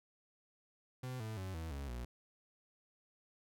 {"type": "tone with pitch steps", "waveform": "40% pulse", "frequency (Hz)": [127.5, 109.72, 94.42, 81.25, 69.92, 60.17], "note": ["C3", "A2", "F#2", "E2", "C#2", "B1"], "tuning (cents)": [-44, -4, 36, -24, 16, -44], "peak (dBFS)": -40, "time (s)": [1.03, 2.05], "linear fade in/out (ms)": 5, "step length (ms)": 170, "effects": []}